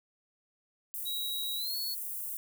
white high-pass noise, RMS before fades -38 dBFS, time 0.94-2.37 s, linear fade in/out 0 ms, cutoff 10000 Hz, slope 24 dB/octave
sine tone with pitch glide, 3845 to 4391 Hz, B7 to C#8, -47 to -17 cents, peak -34 dBFS, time 1.05-1.95 s, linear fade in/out 20 ms, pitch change +230 cents, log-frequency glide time 1.55-1.76 s
effects none

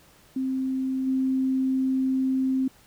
sine tone with level steps, 262.7 Hz, C4, 7 cents sharp, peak -24 / -21 dBFS, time 0.36-2.68 s, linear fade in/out 5 ms, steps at 1.06 s, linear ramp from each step 20 ms, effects pink hiss -56 dBFS RMS until 2.86 s

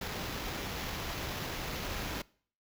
pink noise with sample-and-hold, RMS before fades -38 dBFS, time 0.01-2.22 s, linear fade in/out 5 ms, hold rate 8820 Hz, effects noise-tail reverb RT60 0.5 s tail -23 dB re dry

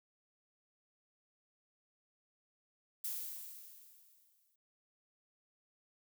violet noise with exponential decay, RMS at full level -38 dBFS, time 3.04-4.56 s, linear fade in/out 5 ms, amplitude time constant 330 ms, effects none

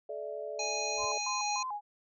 sine chord, A suspended fourth, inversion none, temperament equal with one note detuned, 430.7 / 587.3 / 659.3 Hz, A4 / D5 / E5, -37 / 0 / 0 cents, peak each -41 / -39 / -42 dBFS, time 0.09-1.18 s, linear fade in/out 5 ms
harmonic tone, 829 Hz, G#5, 3 cents flat, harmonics 1 / 3 / 5 / 7 / 8, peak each -38 / -38 / -38 / -41 / -40 dBFS, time 0.59-1.63 s, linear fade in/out 5 ms
brown noise with exponential growth, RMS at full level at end -44 dBFS, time 0.9-1.05 s, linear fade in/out 1 ms, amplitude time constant 31 ms
sine tone with vibrato, 924 Hz, A#5, 16 cents flat, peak -34 dBFS, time 0.97-1.81 s, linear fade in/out 50 ms, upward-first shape square, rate 3.4 Hz, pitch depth 190 cents each way
effects none

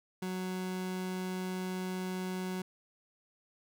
30% pulse tone, 184.9 Hz, F#3, 1 cent flat, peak -32 dBFS, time 0.22-2.62 s, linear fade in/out 5 ms, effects none

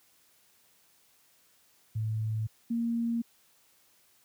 sine tone pair in turn, 109.6 / 232.8 Hz, A2 / A#3, -6 / -2 cents, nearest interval octave + minor second, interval 1304 cents, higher second, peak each -28 / -27 dBFS, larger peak second, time 1.95-2.47 / 2.7-3.22 s, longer neither, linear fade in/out 10 ms, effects white hiss -65 dBFS RMS until 4.24 s + high-pass 60 Hz 12 dB/octave

